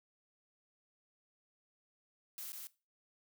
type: noise with echo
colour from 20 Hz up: blue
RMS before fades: -45 dBFS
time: 2.38-2.52 s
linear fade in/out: 0 ms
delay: 150 ms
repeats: 1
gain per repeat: -2 dB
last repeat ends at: 2.67 s
effects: noise-tail reverb RT60 0.3 s tail -19 dB re dry